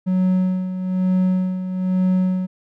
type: tone with tremolo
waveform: triangle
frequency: 185 Hz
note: F#3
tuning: in tune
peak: -12 dBFS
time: 0.06-2.47 s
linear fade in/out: 20 ms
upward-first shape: sine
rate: 1.1 Hz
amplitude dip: 65%
effects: none